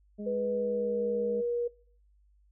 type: harmonic tone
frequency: 207.7 Hz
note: G#3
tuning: in tune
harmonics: 1 / 2 / 3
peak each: -36 / -42 / -46 dBFS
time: 0.18-1.42 s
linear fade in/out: 20 ms
type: tone with pitch glide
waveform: sine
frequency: 492 to 477.7 Hz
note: B4 to A#4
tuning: -7 to +42 cents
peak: -28 dBFS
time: 0.26-1.68 s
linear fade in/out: 10 ms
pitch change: -51 cents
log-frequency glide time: 0.45-1.01 s
effects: noise-tail reverb RT60 0.5 s tail -22 dB re dry + added 50 Hz sine -61 dBFS peak until 2.51 s

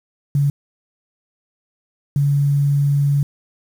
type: tone bursts at uneven times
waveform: sine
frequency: 142.2 Hz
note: C#3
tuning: 45 cents sharp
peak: -13 dBFS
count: 2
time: 0.35-0.5 / 2.16-3.23 s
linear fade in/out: 2 ms
effects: 7-bit

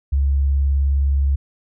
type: tone with vibrato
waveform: sine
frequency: 69.3 Hz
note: C#2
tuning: in tune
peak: -14 dBFS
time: 0.12-1.36 s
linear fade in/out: 10 ms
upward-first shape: sine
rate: 19 Hz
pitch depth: 27 cents each way
effects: none

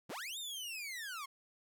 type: linear two-way sweep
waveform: sawtooth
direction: up then down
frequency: 72.3 to 3730 to 1052 Hz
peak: -38 dBFS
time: 0.09-1.26 s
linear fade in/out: 10 ms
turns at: 0.38 s
effects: 13-bit

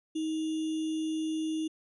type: tone with sample-and-hold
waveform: sine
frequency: 315.5 Hz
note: D#4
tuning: 24 cents sharp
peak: -29 dBFS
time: 0.15-1.68 s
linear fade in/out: 10 ms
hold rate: 3150 Hz
effects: resampled to 24000 Hz

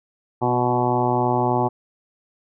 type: harmonic tone with a mistuned harmonic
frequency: 123.47 Hz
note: B2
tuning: in tune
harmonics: 1 / 2 / 3 / 4 / 5 / 6 / 7 / 8 / 9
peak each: -25 / -26 / -24 / -31 / -28 / -25 / -23 / -30 / -32 dBFS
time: 0.41-1.69 s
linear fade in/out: 20 ms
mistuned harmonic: 3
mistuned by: -21 cents
effects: none

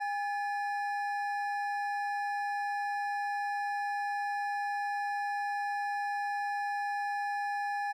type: tone pair together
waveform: triangle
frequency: 812.7 / 1722 Hz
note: G#5 / A6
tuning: -38 / -38 cents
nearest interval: octave + minor second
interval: 1300 cents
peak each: -30 / -36 dBFS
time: 0-7.93 s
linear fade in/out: 20 ms
effects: none

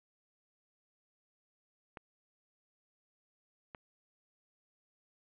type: clicks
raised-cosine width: 0.5 ms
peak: -30 dBFS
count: 2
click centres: 1.972 / 3.748 s
effects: resampled to 8000 Hz + 12-bit

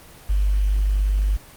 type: tone with quantisation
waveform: sine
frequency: 49.66 Hz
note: G1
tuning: 23 cents sharp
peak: -16 dBFS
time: 0.29-1.37 s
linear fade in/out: 10 ms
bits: 7
effects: pink hiss -45 dBFS RMS until 1.56 s + Opus 24 kbps

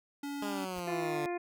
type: tone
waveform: square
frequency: 284.1 Hz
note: C#4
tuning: 43 cents sharp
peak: -37 dBFS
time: 0.23-0.65 s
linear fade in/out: 5 ms
type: exponential sweep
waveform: 10% pulse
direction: down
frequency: 207.7 to 146.83 Hz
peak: -28 dBFS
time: 0.42-1.26 s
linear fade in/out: 2 ms
type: noise with exponential growth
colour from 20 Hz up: pink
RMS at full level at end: -44 dBFS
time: 0.65-0.8 s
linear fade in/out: 5 ms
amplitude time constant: 31 ms
type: harmonic tone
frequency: 350.7 Hz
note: F4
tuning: 7 cents sharp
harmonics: 1 / 2 / 3 / 4 / 5 / 6 / 7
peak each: -34 / -38 / -46 / -53 / -47 / -51 / -47 dBFS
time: 0.87-1.38 s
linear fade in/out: 10 ms
effects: none

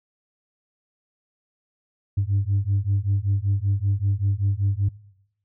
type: beating tone pair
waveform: sine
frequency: 96.9 / 102.1 Hz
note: G2 / G#2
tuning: -20 / -29 cents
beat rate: 5.2 Hz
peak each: -21 dBFS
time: 2.17-4.89 s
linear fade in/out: 10 ms
effects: noise-tail reverb RT60 0.8 s tail -23 dB re dry + tanh soft clip ceiling -15 dBFS

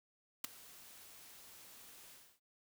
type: noise with ADSR envelope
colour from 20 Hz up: white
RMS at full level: -35 dBFS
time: 0.44-2.4 s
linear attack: 4 ms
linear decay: 9 ms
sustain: -22 dB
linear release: 300 ms
effects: none

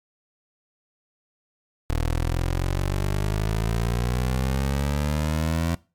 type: exponential sweep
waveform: 20% pulse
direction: up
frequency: 38.89 to 84.8 Hz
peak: -17 dBFS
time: 1.9-5.75 s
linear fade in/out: 0 ms
effects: noise-tail reverb RT60 0.3 s tail -21 dB re dry + MP3 96 kbps

